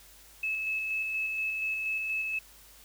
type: tone with tremolo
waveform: sine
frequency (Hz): 2599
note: E7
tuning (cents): -25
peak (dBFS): -28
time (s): 0.43-2.39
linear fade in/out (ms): 5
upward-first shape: square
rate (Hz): 4.2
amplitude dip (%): 25
effects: added 50 Hz sine -60 dBFS peak until 2.84 s + white hiss -55 dBFS RMS until 2.84 s